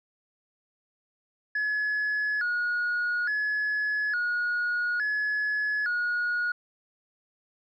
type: tone with vibrato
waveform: sine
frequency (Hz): 1568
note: G6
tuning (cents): 0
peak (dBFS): -23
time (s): 1.55-6.52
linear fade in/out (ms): 5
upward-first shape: square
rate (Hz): 0.58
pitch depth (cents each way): 140
effects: tanh soft clip ceiling -23 dBFS